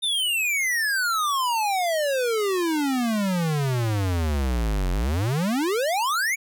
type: exponential two-way sweep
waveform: square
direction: down then up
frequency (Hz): 3670 to 43.65 to 2324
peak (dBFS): -22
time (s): 0.02-6.36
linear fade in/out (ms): 20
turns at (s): 4.91
effects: none